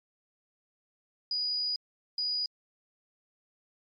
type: tone bursts at uneven times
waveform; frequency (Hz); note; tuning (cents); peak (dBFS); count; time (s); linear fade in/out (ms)
sine; 4916; D#8; -22; -28; 2; 1.31-1.76 / 2.18-2.46; 2
effects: MP3 48 kbps